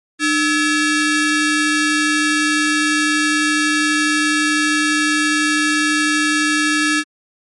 sawtooth ring-modulated tone, 1002 Hz, B5, 25 cents sharp, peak -7 dBFS, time 0.19-7.04 s, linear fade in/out 50 ms, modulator 700 Hz, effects MP3 48 kbps

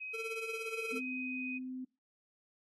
sine tone with pitch glide, 2527 to 2501 Hz, D#7 to D#7, +26 to +8 cents, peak -39 dBFS, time 0-1.59 s, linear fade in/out 20 ms, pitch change -18 cents, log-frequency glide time 0.64-1.46 s
square tone with tremolo, 450 Hz, A4, 39 cents sharp, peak -37 dBFS, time 0.13-1 s, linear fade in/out 20 ms, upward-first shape triangle, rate 17 Hz, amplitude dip 75%
sine tone, 256.8 Hz, C4, 32 cents flat, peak -39 dBFS, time 0.92-1.85 s, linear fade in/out 10 ms
effects noise-tail reverb RT60 0.3 s tail -23 dB re dry + AAC 32 kbps

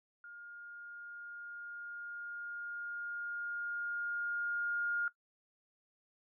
sine tone with level ramp, 1417 Hz, F6, 25 cents sharp, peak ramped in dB -48 to -31 dBFS, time 0.24-5.08 s, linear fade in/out 2 ms, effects noise-tail reverb RT60 0.1 s tail -17 dB re dry

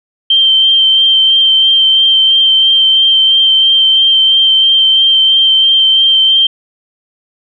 sine tone with vibrato, 3136 Hz, G7, in tune, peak -5 dBFS, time 0.3-6.47 s, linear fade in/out 5 ms, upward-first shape sine, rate 3 Hz, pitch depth 14 cents each way, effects none

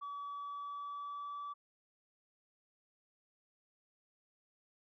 sine tone with pitch glide, 1142 to 1153.9 Hz, D6 to D6, -49 to -31 cents, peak -39 dBFS, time 0.01-1.54 s, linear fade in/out 20 ms, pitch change +18 cents, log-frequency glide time 0.2-1.41 s, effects tanh soft clip ceiling -39 dBFS

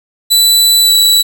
sawtooth tone with pitch glide, 3975 to 3941 Hz, B7 to B7, +10 to -4 cents, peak -3 dBFS, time 0.3-1.23 s, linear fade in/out 20 ms, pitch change -14 cents, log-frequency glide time 0.82-0.93 s, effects 7-bit

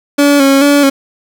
30% pulse tone with vibrato, 280 Hz, C#4, 18 cents sharp, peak -3 dBFS, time 0.18-0.9 s, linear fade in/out 10 ms, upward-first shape square, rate 2.3 Hz, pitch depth 39 cents each way, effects none

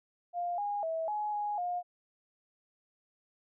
sine tone with pitch steps, 701 / 819 / 650 / 841 / 830 / 711 Hz, F5 / G#5 / E5 / G#5 / G#5 / F5, +6 / -24 / -24 / +22 / -1 / +31 cents, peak -31 dBFS, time 0.33-1.83 s, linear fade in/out 50 ms, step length 250 ms, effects none

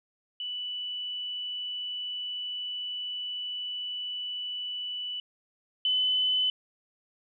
sine tone pair in turn, 2969 / 3014 Hz, F#7 / F#7, +5 / +31 cents, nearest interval unison, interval 26 cents, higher second, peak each -32 / -23 dBFS, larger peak second, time 0.4-5.2 / 5.85-6.5 s, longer first, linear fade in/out 2 ms, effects none

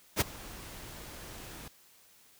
pink noise with ADSR envelope, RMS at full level -24 dBFS, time 0.16-1.68 s, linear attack 50 ms, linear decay 16 ms, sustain -22 dB, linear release 3 ms, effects white hiss -61 dBFS RMS until 2.39 s

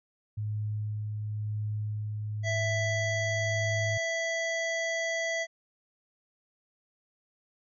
sine tone with tremolo, 106 Hz, G#2, 36 cents sharp, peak -29 dBFS, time 0.37-3.98 s, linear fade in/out 10 ms, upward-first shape sine, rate 0.96 Hz, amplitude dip 25%
harmonic tone, 661 Hz, E5, 5 cents sharp, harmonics 1 / 3 / 5 / 7 / 9 / 10, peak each -32 / -31 / -42 / -46 / -44 / -44 dBFS, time 2.43-5.47 s, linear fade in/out 50 ms
effects none

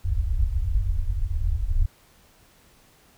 pink low-pass noise, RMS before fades -23 dBFS, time 0.04-1.86 s, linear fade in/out 5 ms, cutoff 100 Hz, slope 96 dB/octave, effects pink hiss -57 dBFS RMS until 3.17 s

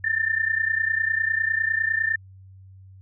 sine tone pair together, 1770.1 / 1800 Hz, A6 / A6, +10 / +39 cents, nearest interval unison, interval 29 cents, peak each -24 / -23 dBFS, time 0.04-2.16 s, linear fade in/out 5 ms, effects added 95 Hz sine -44 dBFS peak until 3.01 s

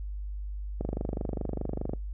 click train, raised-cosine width 2 ms, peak -18 dBFS, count 29, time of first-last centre 0.81-1.934 s, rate 24.9 Hz, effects noise-tail reverb RT60 0.2 s tail -24 dB re dry + added 50 Hz sine -33 dBFS peak until 2.13 s

